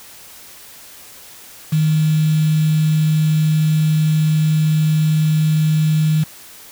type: tone with quantisation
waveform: sine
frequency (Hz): 155.56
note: D#3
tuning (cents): 0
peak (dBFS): -12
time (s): 1.72-6.24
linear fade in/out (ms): 10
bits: 5
effects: white hiss -40 dBFS RMS until 6.71 s